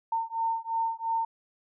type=beating tone pair; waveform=sine; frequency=907 / 909.9 Hz; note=A#5 / A#5; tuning=-48 / -42 cents; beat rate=2.9 Hz; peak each=-30 dBFS; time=0.12-1.25 s; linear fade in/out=5 ms; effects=none